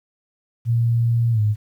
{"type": "tone with pitch glide", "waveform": "sine", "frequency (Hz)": [117, 106.06], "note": ["A#2", "G#2"], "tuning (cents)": [7, 37], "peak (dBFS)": -15, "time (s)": [0.65, 1.56], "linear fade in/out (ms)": 50, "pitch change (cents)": -170, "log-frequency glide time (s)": [1.32, 1.4], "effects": ["9-bit"]}